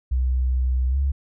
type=tone with pitch glide; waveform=sine; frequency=63.5 to 68.85 Hz; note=B1 to C#2; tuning=+49 to -11 cents; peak=-18 dBFS; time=0.11-1.12 s; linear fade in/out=10 ms; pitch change=+140 cents; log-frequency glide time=0.9-0.97 s; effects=none